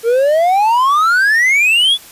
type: exponential sweep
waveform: triangle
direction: up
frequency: 447 to 3500 Hz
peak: -7 dBFS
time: 0.03-1.98 s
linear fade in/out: 50 ms
effects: white hiss -38 dBFS RMS until 2.11 s + resampled to 32000 Hz